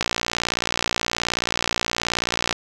click train, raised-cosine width 0.2 ms, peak -3 dBFS, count 149, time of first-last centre 0.01-2.527 s, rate 58.8 Hz, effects none

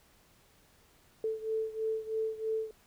sine beating tone pair, 440 / 443.1 Hz, A4 / A4, 0 / +12 cents, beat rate 3.1 Hz, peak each -33 / -36 dBFS, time 1.24-2.71 s, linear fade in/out 2 ms, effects pink hiss -64 dBFS RMS until 2.86 s

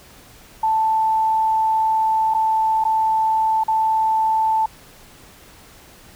sine tone with dropouts, 881 Hz, A5, 2 cents sharp, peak -15 dBFS, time 0.63-4.66 s, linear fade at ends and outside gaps 5 ms, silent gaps 2.34-2.346 / 2.84-2.85 / 3.637-3.681 s, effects pink hiss -46 dBFS RMS until 6.15 s

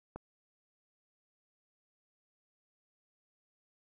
click, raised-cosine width 1 ms, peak -28 dBFS, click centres 0.16 s, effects none

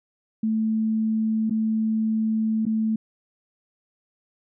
sine tone with dropouts, 220 Hz, A3, in tune, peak -20 dBFS, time 0.43-2.96 s, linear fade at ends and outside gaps 5 ms, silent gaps 1.497-1.507 / 2.654-2.664 s, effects none

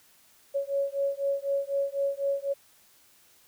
sine beating tone pair, 554.4 / 558.4 Hz, C#5 / C#5, 0 / +13 cents, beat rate 4 Hz, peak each -29 dBFS, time 0.54-2.54 s, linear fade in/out 20 ms, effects white hiss -60 dBFS RMS until 3.47 s

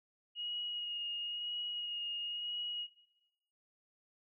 sine tone with vibrato, 2878 Hz, F#7, 49 cents flat, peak -37 dBFS, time 0.35-2.88 s, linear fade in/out 50 ms, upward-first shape sine, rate 0.99 Hz, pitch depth 16 cents each way, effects noise-tail reverb RT60 1.0 s tail -19 dB re dry

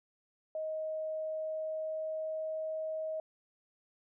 sine tone with pitch glide, 628 to 631.6 Hz, D#5 to D#5, +16 to +26 cents, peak -34 dBFS, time 0.55-3.2 s, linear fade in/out 2 ms, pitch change +10 cents, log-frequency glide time 1.11-2.69 s, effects none

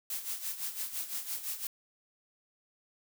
blue noise with tremolo, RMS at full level -35 dBFS, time 0.1-1.67 s, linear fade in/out 2 ms, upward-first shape sine, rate 5.9 Hz, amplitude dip 70%, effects none

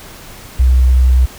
sine tone, 63.5 Hz, B1, 49 cents sharp, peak -6 dBFS, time 0.59-1.26 s, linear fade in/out 10 ms, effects pink hiss -35 dBFS RMS until 1.38 s

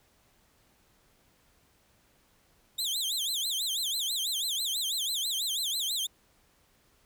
sawtooth tone with vibrato, 3577 Hz, A7, 28 cents sharp, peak -26 dBFS, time 2.78-6.07 s, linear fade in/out 10 ms, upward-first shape sine, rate 6.1 Hz, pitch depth 250 cents each way, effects pink hiss -66 dBFS RMS until 7.05 s

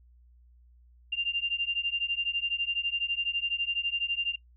sine beating tone pair, 2783 / 2795 Hz, F7 / F7, -7 / +1 cents, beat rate 12 Hz, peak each -30 dBFS, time 1.12-4.36 s, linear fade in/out 10 ms, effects noise-tail reverb RT60 0.1 s tail -22 dB re dry + added 60 Hz sine -55 dBFS peak until 4.56 s

